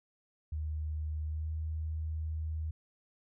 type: tone with pitch glide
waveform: sine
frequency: 77 to 78.75 Hz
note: D#2 to D#2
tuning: -17 to +21 cents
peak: -33 dBFS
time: 0.52-2.71 s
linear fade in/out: 5 ms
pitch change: +38 cents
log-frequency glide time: 1.27-1.5 s
effects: none